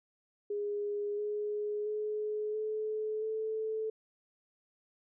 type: tone with pitch steps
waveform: sine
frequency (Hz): 411.6 / 418.1 / 424.6 / 431.3 / 438.1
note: G#4 / G#4 / G#4 / A4 / A4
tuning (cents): -16 / +12 / +38 / -35 / -7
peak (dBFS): -32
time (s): 0.5-3.9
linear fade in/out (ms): 5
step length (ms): 680
effects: none